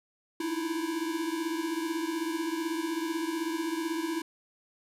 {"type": "tone cluster", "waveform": "square", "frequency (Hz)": [304.8, 327.3, 343.2], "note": ["D#4", "E4", "F4"], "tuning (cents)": [-36, -12, -30], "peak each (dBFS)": [-39, -32, -39], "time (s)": [0.4, 4.22], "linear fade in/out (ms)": 5, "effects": ["resampled to 32000 Hz", "10-bit"]}